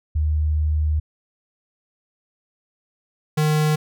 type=tone pair in turn; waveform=sine / square; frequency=76.5 / 153 Hz; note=D#2 / D#3; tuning=-29 / -29 cents; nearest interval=octave; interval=1200 cents; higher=second; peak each=-17 / -17 dBFS; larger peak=neither; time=0.15-1 / 3.37-3.76 s; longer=first; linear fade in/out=10 ms; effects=none